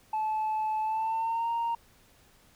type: tone with pitch glide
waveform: sine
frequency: 867 to 929.2 Hz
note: A5 to A#5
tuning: -26 to -6 cents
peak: -25 dBFS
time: 0.13-1.75 s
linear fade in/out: 5 ms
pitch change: +120 cents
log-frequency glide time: 0.81-1.5 s
effects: tanh soft clip ceiling -25 dBFS + pink hiss -61 dBFS RMS until 2.55 s